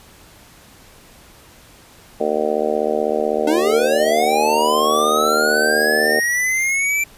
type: harmonic tone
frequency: 76 Hz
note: D#2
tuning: 40 cents flat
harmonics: 3 / 4 / 5 / 6 / 7 / 8 / 9 / 10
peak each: -28 / -30 / -25 / -21 / -26 / -22 / -29 / -27 dBFS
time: 2.2-6.2 s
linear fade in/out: 5 ms
type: linear sweep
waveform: square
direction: up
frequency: 289.9 to 2349 Hz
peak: -17 dBFS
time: 3.47-7.04 s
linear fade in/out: 5 ms
effects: pink hiss -46 dBFS RMS until 7.17 s + resampled to 32000 Hz